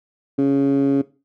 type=tone with band-pass filter; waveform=15% pulse; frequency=138.59 Hz; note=C#3; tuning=in tune; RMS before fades=-17 dBFS; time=0.38-1.02 s; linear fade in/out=10 ms; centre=300 Hz; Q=3.1; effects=noise-tail reverb RT60 0.3 s tail -17 dB re dry